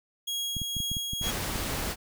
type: tone with tremolo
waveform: sawtooth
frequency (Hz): 3300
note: G#7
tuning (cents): -12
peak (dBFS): -26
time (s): 0.27-1.31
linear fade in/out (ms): 10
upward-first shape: sine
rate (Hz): 2.1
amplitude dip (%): 25
type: clicks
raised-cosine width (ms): 5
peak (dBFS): -23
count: 10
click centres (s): 0.567 / 0.617 / 0.767 / 0.803 / 0.916 / 0.968 / 1.134 / 1.214 / 1.27 / 1.557
type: noise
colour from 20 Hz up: pink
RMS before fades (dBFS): -32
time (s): 1.21-1.96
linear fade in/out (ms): 50
effects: none